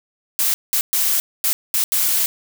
blue noise bursts at uneven times, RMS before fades -18 dBFS, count 6, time 0.39-0.54 / 0.73-0.81 / 0.93-1.2 / 1.44-1.53 / 1.74-1.84 / 1.92-2.26 s, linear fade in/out 0 ms, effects none

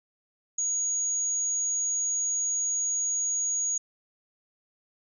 sine tone, 6700 Hz, G#8, 14 cents sharp, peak -25 dBFS, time 0.58-3.78 s, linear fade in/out 5 ms, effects none

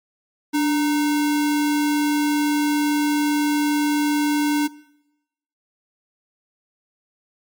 sine tone with sample-and-hold, 293.7 Hz, D4, in tune, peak -16 dBFS, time 0.53-4.68 s, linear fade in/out 20 ms, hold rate 1225 Hz, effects noise-tail reverb RT60 0.9 s tail -21 dB re dry + MP3 96 kbps

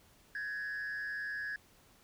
sine tone with frequency modulation, 1676 Hz, G#6, 15 cents sharp, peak -34 dBFS, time 0.35-1.56 s, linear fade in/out 2 ms, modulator 135 Hz, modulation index 0.63, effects tanh soft clip ceiling -35 dBFS + pink hiss -64 dBFS RMS until 2.03 s

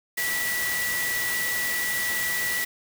sine tone in noise, 1952 Hz, B6, 21 cents flat, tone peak -26 dBFS, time 0.17-2.65 s, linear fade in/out 10 ms, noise white, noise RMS -30 dBFS, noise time 0.17-2.65 s, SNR +1 dB, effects none

